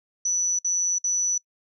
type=tone bursts; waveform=sine; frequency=5940 Hz; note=F#8; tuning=6 cents sharp; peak=-21 dBFS; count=3; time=0.25-1.38 s; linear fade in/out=5 ms; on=340 ms; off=55 ms; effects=noise-tail reverb RT60 0.1 s tail -24 dB re dry